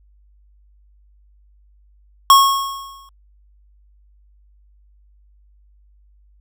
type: tone with exponential decay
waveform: square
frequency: 1095 Hz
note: C#6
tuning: 22 cents flat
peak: -5 dBFS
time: 2.3-3.09 s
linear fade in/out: 1 ms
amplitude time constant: 170 ms
effects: added 50 Hz sine -50 dBFS peak until 6.4 s